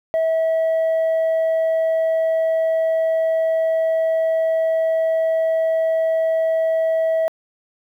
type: tone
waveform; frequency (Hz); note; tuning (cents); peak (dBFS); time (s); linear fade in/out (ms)
sine; 648; E5; -30; -13; 0.14-7.28; 0
effects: tanh soft clip ceiling -15 dBFS + 9-bit